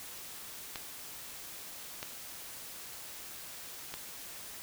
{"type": "clicks", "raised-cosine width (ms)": 0.2, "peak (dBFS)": -21, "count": 3, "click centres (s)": [0.758, 2.029, 3.94], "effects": ["white hiss -46 dBFS RMS until 4.62 s"]}